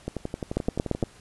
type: two click trains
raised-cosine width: 2 ms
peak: -16 / -10 dBFS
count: 12 / 5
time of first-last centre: 0.08-1.037 / 0.57-1.028 s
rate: 11.5 / 8.74 Hz
effects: pink hiss -53 dBFS RMS until 1.2 s + resampled to 24000 Hz